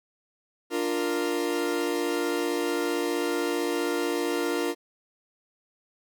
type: chord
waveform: 40% pulse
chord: Bb major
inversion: first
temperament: equal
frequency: 293.7 / 349.2 / 466.2 Hz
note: D4 / F4 / Bb4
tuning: 0 / 0 / 0 cents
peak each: -30 / -28 / -29 dBFS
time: 0.7-4.75 s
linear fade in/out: 50 ms
effects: none